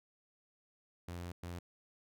sawtooth tone bursts at uneven times, 87.31 Hz, F2, in tune, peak -38 dBFS, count 2, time 1.08-1.32 / 1.43-1.59 s, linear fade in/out 5 ms, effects none

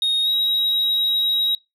sine tone with pitch glide, 3729 to 3823 Hz, A#7 to A#7, 0 to +43 cents, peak -14 dBFS, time 0.02-1.55 s, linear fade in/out 2 ms, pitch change +43 cents, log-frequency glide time 0.23-0.29 s, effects noise-tail reverb RT60 0.2 s tail -24 dB re dry + tanh soft clip ceiling -16 dBFS

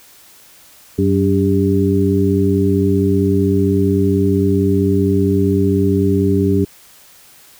harmonic tone with a mistuned harmonic, 95.6 Hz, G2, 43 cents flat, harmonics 1 / 2 / 3 / 4, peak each -17 / -17 / -17 / -17 dBFS, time 0.98-6.65 s, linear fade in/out 10 ms, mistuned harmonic 4, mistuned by +67 cents, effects white hiss -45 dBFS RMS until 7.59 s

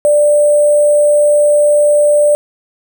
sine tone with sample-and-hold, 589 Hz, D5, 5 cents sharp, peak -6 dBFS, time 0.05-2.35 s, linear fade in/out 0 ms, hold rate 8820 Hz, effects none

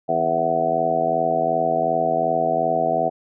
harmonic tone with a mistuned harmonic, 82.7 Hz, E2, 6 cents sharp, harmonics 2 / 3 / 4 / 5 / 6 / 7 / 8 / 9, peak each -32 / -31 / -31 / -30 / -28 / -32 / -21 / -22 dBFS, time 0.08-3.1 s, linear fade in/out 20 ms, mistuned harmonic 2, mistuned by -46 cents, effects none

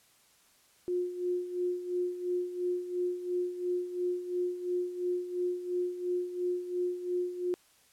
sine tone with tremolo, 357.7 Hz, F4, 41 cents sharp, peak -27 dBFS, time 0.88-7.54 s, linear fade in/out 0 ms, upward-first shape sine, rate 2.9 Hz, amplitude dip 70%, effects white hiss -64 dBFS RMS until 7.92 s + low-pass 12000 Hz 12 dB/octave

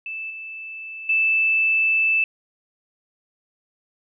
sine tone with level steps, 2636 Hz, E7, 1 cent flat, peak -28 / -32 / -16 dBFS, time 0.06-2.24 s, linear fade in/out 2 ms, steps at 0.3 / 1.09 s, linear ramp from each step 5 ms, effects none

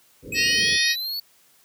white low-pass noise, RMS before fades -36 dBFS, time 0.22-0.79 s, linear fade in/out 50 ms, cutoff 520 Hz, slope 96 dB/octave
square linear sweep, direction up, 2512 to 4492 Hz, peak -27 dBFS, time 0.32-1.2 s, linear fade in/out 5 ms
harmonic tone, 626 Hz, D#5, 10 cents sharp, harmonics 3 / 4 / 5 / 6 / 7 / 8 / 9, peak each -23 / -26 / -33 / -35 / -24 / -28 / -27 dBFS, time 0.34-0.96 s, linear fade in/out 50 ms
effects white hiss -58 dBFS RMS until 1.64 s + high-pass 60 Hz 12 dB/octave

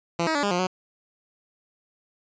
10% pulse tone with pitch steps, 169.5 / 318.6 / 288.1 / 202.9 / 177.5 / 184.6 Hz, E3 / D#4 / D4 / G#3 / F3 / F#3, +49 / +41 / -33 / -40 / +28 / -4 cents, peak -14 dBFS, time 0.19-0.67 s, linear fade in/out 5 ms, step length 80 ms, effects resampled to 16000 Hz

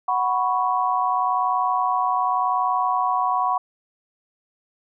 sine chord, F# suspended fourth, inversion none, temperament equal, 740 / 987.8 / 1108.7 Hz, F#5 / B5 / C#6, 0 / 0 / 0 cents, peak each -23 dBFS, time 0.08-3.58 s, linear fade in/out 5 ms, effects none

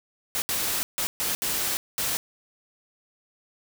white noise bursts at uneven times, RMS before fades -27 dBFS, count 6, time 0.35-0.42 / 0.49-0.83 / 0.98-1.07 / 1.2-1.35 / 1.42-1.77 / 1.98-2.17 s, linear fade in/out 0 ms, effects none

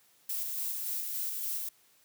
violet noise with tremolo, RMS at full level -34 dBFS, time 0.29-1.69 s, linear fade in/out 5 ms, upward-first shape square, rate 3.5 Hz, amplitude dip 25%, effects white hiss -65 dBFS RMS until 2.04 s + high-pass 80 Hz 12 dB/octave

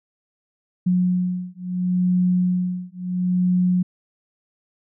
sine beating tone pair, 180.5 / 181.23 Hz, F#3 / F#3, -43 / -36 cents, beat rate 0.73 Hz, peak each -21 dBFS, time 0.86-3.83 s, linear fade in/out 10 ms, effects none

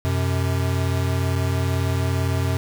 square tone pair together, 91.4 / 129.26 Hz, F#2 / C3, -21 / -21 cents, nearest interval tritone, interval 600 cents, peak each -22 / -25 dBFS, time 0.05-2.57 s, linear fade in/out 0 ms, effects 8-bit

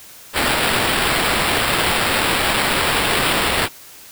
white noise with sample-and-hold, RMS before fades -18 dBFS, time 0.33-3.69 s, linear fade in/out 50 ms, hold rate 6300 Hz, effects white hiss -41 dBFS RMS until 4.11 s

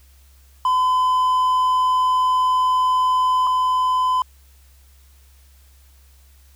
triangle tone pair in turn, 1015 / 1015 Hz, B5 / B5, +47 / +47 cents, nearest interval unison, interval 0 cents, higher neither, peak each -13 / -14 dBFS, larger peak first, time 0.65-3.47 / 3.47-4.22 s, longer first, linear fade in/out 2 ms, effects added 67 Hz sine -48 dBFS peak until 6.55 s + white hiss -57 dBFS RMS until 6.55 s

